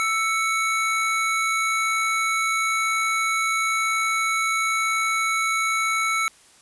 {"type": "tone pair together", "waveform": "square", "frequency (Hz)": [1321, 2222], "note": ["E6", "C#7"], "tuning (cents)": [3, 4], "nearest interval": "major sixth", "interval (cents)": 901, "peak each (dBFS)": -24, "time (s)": [0, 6.28], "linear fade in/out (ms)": 0, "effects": ["white hiss -53 dBFS RMS until 6.61 s", "resampled to 24000 Hz"]}